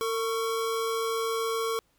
square tone pair together, 453.4 / 1108.7 Hz, A#4 / C#6, -48 / 0 cents, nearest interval octave + minor third, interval 1548 cents, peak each -29 / -33 dBFS, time 0.01-1.79 s, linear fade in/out 0 ms, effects pink hiss -69 dBFS RMS until 1.98 s

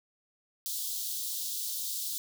white high-pass noise, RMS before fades -35 dBFS, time 0.66-2.18 s, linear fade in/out 0 ms, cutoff 3400 Hz, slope 48 dB/octave, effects none

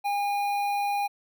square tone with notch filter, 812 Hz, G#5, 39 cents flat, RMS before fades -27 dBFS, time 0.04-1.08 s, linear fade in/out 20 ms, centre 6900 Hz, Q 0.56, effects none

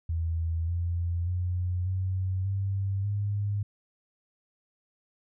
sine tone with pitch steps, 82.41 / 86.01 / 89.76 / 93.69 / 97.78 / 102.05 Hz, E2 / F2 / F2 / F#2 / G2 / G#2, 0 / -26 / +48 / +22 / -4 / -30 cents, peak -26 dBFS, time 0.09-3.63 s, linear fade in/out 5 ms, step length 590 ms, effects none

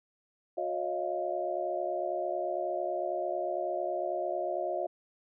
sine tone cluster, 361.2 / 554 / 627 / 696 Hz, F#4 / C#5 / D#5 / F5, -42 / -1 / +13 / -6 cents, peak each -37 / -37 / -34 / -35 dBFS, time 0.57-4.87 s, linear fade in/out 10 ms, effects none

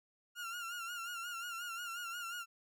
30% pulse tone with vibrato, 1396.9 Hz, F6, in tune, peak -38 dBFS, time 0.35-2.46 s, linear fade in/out 50 ms, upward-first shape sine, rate 5.6 Hz, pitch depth 62 cents each way, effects none

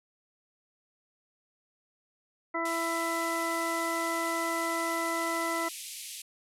harmonic tone, 332.9 Hz, E4, 17 cents sharp, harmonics 1 / 2 / 3 / 4 / 6, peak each -35 / -35 / -35 / -35 / -35 dBFS, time 2.54-5.69 s, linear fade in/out 10 ms
white band-pass noise, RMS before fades -42 dBFS, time 2.65-6.22 s, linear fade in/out 5 ms, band 2200 to 12000 Hz, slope 48 dB/octave
effects none

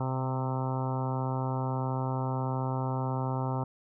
harmonic tone with a mistuned harmonic, 130.81 Hz, C3, in tune, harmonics 1 / 2 / 3 / 4 / 5 / 6 / 7 / 8 / 9 / 10, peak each -30 / -37 / -41 / -41 / -42 / -40 / -38 / -44 / -46 / -45 dBFS, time 0-3.64 s, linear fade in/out 5 ms, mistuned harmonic 1, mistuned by -20 cents, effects none

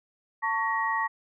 sine tone cluster, 894 / 1119 / 1894 Hz, A5 / C#6 / A#6, +27 / +16 / +27 cents, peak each -29 dBFS, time 0.42-1.08 s, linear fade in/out 20 ms, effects none

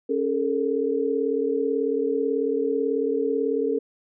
sine tone cluster, 276.5 / 417.9 / 456.1 Hz, C#4 / G#4 / A#4, -4 / +11 / -38 cents, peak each -27 / -26 / -24 dBFS, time 0.09-3.79 s, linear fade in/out 10 ms, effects none

